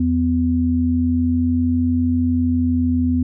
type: tone pair together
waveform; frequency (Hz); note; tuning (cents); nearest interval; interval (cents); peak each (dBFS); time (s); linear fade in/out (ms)
sine; 83.83 / 251.2; E2 / B3; +30 / +30; octave + perfect fifth; 1900; -20 / -16; 0-3.23; 5
effects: none